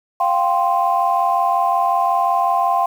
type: chord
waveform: sine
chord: F suspended second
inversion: none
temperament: equal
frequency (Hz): 698.5 / 784 / 1046.5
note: F5 / G5 / C6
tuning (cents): 0 / 0 / 0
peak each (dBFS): -18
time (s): 0.2-2.86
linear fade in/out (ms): 5
effects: tanh soft clip ceiling -5 dBFS + 7-bit